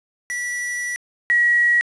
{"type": "tone pair in turn", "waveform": ["square", "sine"], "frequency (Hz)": [1952, 1915.1], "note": ["B6", "A#6"], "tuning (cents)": [-21, 46], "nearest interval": "unison", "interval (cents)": 33, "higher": "first", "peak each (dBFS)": [-24, -13], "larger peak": "second", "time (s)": [[0.3, 0.96], [1.3, 1.81]], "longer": "first", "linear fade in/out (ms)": 0, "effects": ["resampled to 22050 Hz", "7-bit"]}